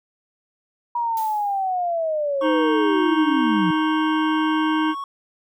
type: linear sweep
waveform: sine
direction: down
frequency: 962 to 166.9 Hz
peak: -20 dBFS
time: 0.95-3.71 s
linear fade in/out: 5 ms
type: noise with exponential decay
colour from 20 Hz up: blue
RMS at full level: -35 dBFS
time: 1.17-1.73 s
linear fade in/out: 2 ms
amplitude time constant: 120 ms
type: tone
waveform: triangle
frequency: 1108.7 Hz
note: C#6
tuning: in tune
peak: -25 dBFS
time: 2.41-5.04 s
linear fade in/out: 2 ms
type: harmonic tone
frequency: 311.9 Hz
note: D#4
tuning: 4 cents sharp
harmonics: 1 / 3 / 5 / 7 / 9 / 10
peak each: -19 / -26 / -29 / -37 / -36 / -36 dBFS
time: 2.41-4.95 s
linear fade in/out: 50 ms
effects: none

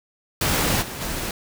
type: noise with level steps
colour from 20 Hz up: pink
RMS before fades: -21 / -33 / -28 dBFS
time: 0.41-1.31 s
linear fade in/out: 2 ms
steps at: 0.81 / 1 s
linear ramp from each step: 20 ms
effects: none

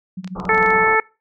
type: tone with tremolo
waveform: sine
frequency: 185 Hz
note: F#3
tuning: in tune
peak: -24 dBFS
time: 0.17-0.84 s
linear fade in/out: 5 ms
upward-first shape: sine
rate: 14 Hz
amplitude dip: 85%
type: clicks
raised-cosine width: 0.2 ms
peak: -20 dBFS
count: 9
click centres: 0.245 / 0.276 / 0.4 / 0.453 / 0.547 / 0.579 / 0.628 / 0.662 / 0.705 s
type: low-pass noise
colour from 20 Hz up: white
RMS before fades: -31 dBFS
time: 0.35-0.96 s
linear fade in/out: 10 ms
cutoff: 1300 Hz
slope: 96 dB/octave
type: harmonic tone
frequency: 440 Hz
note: A4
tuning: in tune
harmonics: 1 / 2 / 3 / 4 / 5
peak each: -19 / -19 / -19 / -19 / -19 dBFS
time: 0.49-1 s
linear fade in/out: 2 ms
effects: noise-tail reverb RT60 0.3 s tail -24 dB re dry

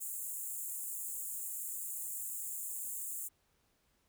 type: high-pass noise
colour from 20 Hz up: pink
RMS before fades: -41 dBFS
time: 0-3.29 s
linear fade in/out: 20 ms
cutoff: 7000 Hz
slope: 96 dB/octave
effects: pink hiss -75 dBFS RMS until 4.08 s

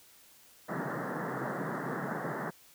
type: band-pass noise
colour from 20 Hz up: pink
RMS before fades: -36 dBFS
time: 0.68-2.51 s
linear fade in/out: 20 ms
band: 130 to 1900 Hz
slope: 96 dB/octave
effects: white hiss -59 dBFS RMS until 2.74 s

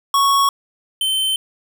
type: tone pair in turn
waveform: square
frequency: 1108.7 / 3088 Hz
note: C#6 / G7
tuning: 0 / -27 cents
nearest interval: octave + tritone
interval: 1773 cents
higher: second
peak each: -13 / -17 dBFS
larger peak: first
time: 0.14-0.49 / 1.01-1.36 s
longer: neither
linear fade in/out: 2 ms
effects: none

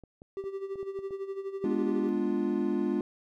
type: clicks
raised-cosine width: 2 ms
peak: -35 dBFS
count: 7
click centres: 0.037 / 0.219 / 0.44 / 0.757 / 0.829 / 0.99 / 1.108 s
type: tone with tremolo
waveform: triangle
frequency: 390.3 Hz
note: G4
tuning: 8 cents flat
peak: -29 dBFS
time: 0.37-2.09 s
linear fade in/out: 0 ms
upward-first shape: sine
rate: 12 Hz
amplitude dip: 70%
type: chord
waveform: triangle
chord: G# diminished seventh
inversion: none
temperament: equal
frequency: 207.7 / 246.9 / 293.7 / 349.2 Hz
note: G#3 / B3 / D4 / F4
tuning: 0 / 0 / 0 / 0 cents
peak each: -30 / -31 / -30 / -29 dBFS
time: 1.64-3.01 s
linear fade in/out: 2 ms
effects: none

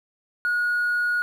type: tone with hard clipping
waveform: triangle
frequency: 1448 Hz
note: F#6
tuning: 38 cents flat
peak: -20 dBFS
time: 0.45-1.22 s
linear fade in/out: 0 ms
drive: 2 dB
effects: none

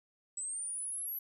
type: linear sweep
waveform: sine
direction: up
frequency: 7850 to 11840 Hz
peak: -36 dBFS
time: 0.37-1.19 s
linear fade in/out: 5 ms
effects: none

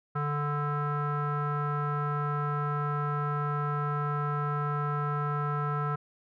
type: tone with low-pass filter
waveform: square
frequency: 146.4 Hz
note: D3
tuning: 5 cents flat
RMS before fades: -30 dBFS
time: 0.15-5.96 s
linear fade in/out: 10 ms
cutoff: 1300 Hz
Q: 6.4
effects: none

